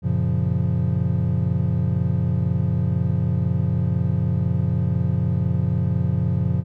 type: chord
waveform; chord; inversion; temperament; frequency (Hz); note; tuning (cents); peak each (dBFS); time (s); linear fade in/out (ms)
triangle; Gb major seventh; none; equal; 92.5 / 116.54 / 138.59 / 174.61; Gb2 / Bb2 / Db3 / F3; 0 / 0 / 0 / 0; -22; 0.02-6.64; 50
effects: none